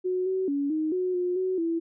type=tone with pitch steps; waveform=sine; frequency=367.2 / 377 / 282.9 / 312 / 366.5 / 358.1 / 372.7 / 332.1 Hz; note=F#4 / F#4 / C#4 / D#4 / F#4 / F4 / F#4 / E4; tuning=-13 / +32 / +35 / +5 / -16 / +43 / +13 / +13 cents; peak=-24 dBFS; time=0.04-1.8 s; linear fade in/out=20 ms; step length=220 ms; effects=none